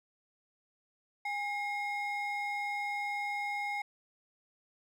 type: ring-modulated tone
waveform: triangle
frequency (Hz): 1480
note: F#6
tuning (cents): 0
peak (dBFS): -28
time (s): 1.25-3.82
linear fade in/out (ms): 5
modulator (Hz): 662
effects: none